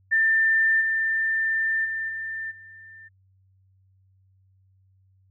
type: tone with level steps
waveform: sine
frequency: 1789 Hz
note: A6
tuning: 28 cents sharp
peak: -17 / -21 / -26 / -29 / -43 dBFS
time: 0.11-3.09 s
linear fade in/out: 20 ms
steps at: 0.8 / 1.84 / 2.08 / 2.5 s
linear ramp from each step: 20 ms
effects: added 95 Hz sine -58 dBFS peak until 5.3 s